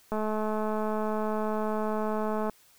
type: click train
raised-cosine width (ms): 1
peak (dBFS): -18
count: 512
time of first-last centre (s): 0.12-2.497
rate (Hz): 215
effects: white hiss -60 dBFS RMS until 2.78 s